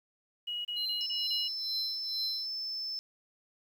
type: tone bursts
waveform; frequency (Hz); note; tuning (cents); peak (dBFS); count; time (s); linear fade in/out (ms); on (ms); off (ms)
sine; 2901; F#7; -35; -33; 5; 0.47-1.482; 10; 180; 28
type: tone with tremolo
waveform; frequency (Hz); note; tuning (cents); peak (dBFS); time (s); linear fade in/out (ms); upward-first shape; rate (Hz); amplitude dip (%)
triangle; 4107; C8; -33; -30; 0.76-2.47; 10; triangle; 2.2; 95
type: tone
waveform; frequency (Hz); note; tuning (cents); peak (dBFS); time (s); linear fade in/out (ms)
sine; 5274; E8; 0; -34; 1.01-2.99; 0
effects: 10-bit